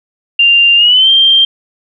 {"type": "tone with pitch glide", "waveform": "sine", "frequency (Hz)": [2790, 3168], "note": ["F7", "G7"], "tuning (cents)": [-2, 18], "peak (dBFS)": -4, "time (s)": [0.39, 1.45], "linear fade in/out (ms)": 5, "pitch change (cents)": 220, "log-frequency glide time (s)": [0.76, 1.1], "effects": []}